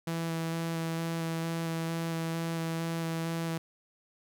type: tone with vibrato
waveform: sawtooth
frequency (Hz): 164.81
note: E3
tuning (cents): 0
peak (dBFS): -27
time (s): 0.07-3.58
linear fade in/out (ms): 5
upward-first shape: square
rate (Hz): 2.2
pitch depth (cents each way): 9
effects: none